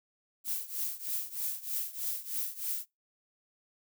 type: noise with tremolo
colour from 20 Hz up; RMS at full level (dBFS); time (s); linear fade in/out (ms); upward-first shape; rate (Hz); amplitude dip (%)
violet; -32; 0.44-2.86; 50; triangle; 3.2; 90
effects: noise-tail reverb RT60 0.2 s tail -24 dB re dry